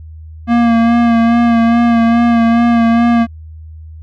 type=tone with vibrato; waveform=square; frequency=233.1 Hz; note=A#3; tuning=in tune; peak=-8 dBFS; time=0.47-3.27 s; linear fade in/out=50 ms; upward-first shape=sine; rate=2.4 Hz; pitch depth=27 cents each way; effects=added 79 Hz sine -29 dBFS peak until 4.02 s + low-pass 2000 Hz 12 dB/octave